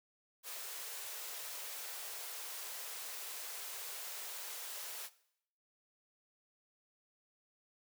white high-pass noise, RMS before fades -45 dBFS, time 0.43-5.1 s, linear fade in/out 50 ms, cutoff 400 Hz, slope 48 dB/octave, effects noise-tail reverb RT60 0.7 s tail -18 dB re dry

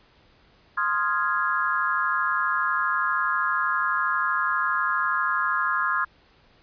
sine chord, F minor seventh, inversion second, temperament equal, 1046.5 / 1244.5 / 1396.9 / 1661.2 Hz, C6 / Eb6 / F6 / Ab6, 0 / 0 / 0 / 0 cents, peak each -27 dBFS, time 0.77-6.05 s, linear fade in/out 10 ms, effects pink hiss -58 dBFS RMS until 6.62 s + resampled to 11025 Hz

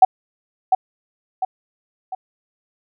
sine tone with echo, 753 Hz, F#5, 30 cents sharp, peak -3 dBFS, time 0.02-0.05 s, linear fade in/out 5 ms, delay 700 ms, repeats 3, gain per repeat -7 dB, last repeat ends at 2.15 s, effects none

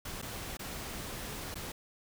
pink noise with dropouts, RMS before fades -41 dBFS, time 0.05-1.72 s, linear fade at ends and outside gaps 5 ms, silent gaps 0.217-0.224 / 0.571-0.592 / 1.544-1.555 s, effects none

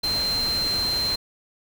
sine tone in noise, 4136 Hz, C8, 21 cents flat, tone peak -22 dBFS, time 0.03-1.16 s, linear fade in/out 10 ms, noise pink, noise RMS -32 dBFS, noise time 0.03-1.16 s, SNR +7 dB, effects none

